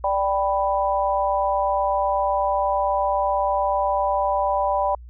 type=chord; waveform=sine; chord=G major; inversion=second; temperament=equal; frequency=587.3 / 784 / 987.8 Hz; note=D5 / G5 / B5; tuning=0 / 0 / 0 cents; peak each=-23 dBFS; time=0.04-4.95 s; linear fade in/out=2 ms; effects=added 60 Hz sine -38 dBFS peak until 5.09 s